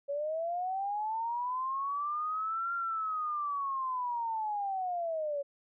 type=linear two-way sweep; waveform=sine; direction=up then down; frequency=556 to 1388 to 556 Hz; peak=-31 dBFS; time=0.08-5.43 s; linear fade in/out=20 ms; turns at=2.74 s; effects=none